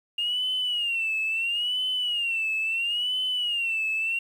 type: tone with vibrato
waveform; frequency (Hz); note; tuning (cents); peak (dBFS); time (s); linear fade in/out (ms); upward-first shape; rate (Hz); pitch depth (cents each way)
sine; 2812; F7; +11; -23; 0.18-4.19; 5; sine; 0.74; 130
effects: tanh soft clip ceiling -20 dBFS + 9-bit

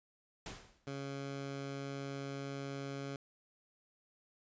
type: noise with exponential decay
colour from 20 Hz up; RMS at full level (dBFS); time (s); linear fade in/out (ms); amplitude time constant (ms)
pink; -42; 0.46-0.9; 2; 94
type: tone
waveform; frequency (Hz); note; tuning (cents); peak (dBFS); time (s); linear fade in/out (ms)
15% pulse; 138.59; C#3; 0; -34; 0.87-3.16; 2
effects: resampled to 16000 Hz

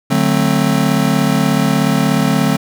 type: chord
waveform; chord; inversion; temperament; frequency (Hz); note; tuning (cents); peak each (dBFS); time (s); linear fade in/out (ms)
square; D dominant seventh; none; just; 146.83 / 183.54 / 220.2 / 264.3; D3 / F#3 / A3 / C4; 0 / -14 / +2 / +18; -18; 0.1-2.57; 10
effects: none

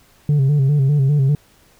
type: tone with vibrato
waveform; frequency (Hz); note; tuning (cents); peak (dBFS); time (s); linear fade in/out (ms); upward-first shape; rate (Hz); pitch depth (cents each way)
sine; 140.8; C#3; +27; -9; 0.29-1.35; 2; square; 5; 79
effects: tanh soft clip ceiling -11 dBFS + pink hiss -53 dBFS RMS until 1.79 s

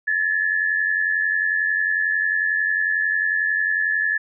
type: tone pair together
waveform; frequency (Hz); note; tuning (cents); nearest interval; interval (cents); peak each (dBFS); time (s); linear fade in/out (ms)
sine; 1718.9 / 1810; A6 / A6; -41 / +48; minor second; 89; -19 / -25; 0.07-4.18; 10
effects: none

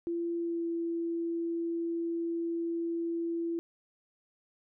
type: tone with pitch glide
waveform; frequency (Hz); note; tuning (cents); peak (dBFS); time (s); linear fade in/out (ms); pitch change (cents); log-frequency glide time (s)
sine; 340 to 335.9; F4 to E4; -46 to +33; -30; 0.07-3.59; 0; -21; 0.36-0.65
effects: none

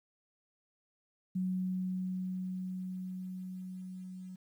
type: tone with level ramp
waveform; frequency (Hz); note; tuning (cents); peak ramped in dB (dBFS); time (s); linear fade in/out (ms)
sine; 185; F#3; 0; -30 to -43; 1.35-4.36; 10
effects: 11-bit

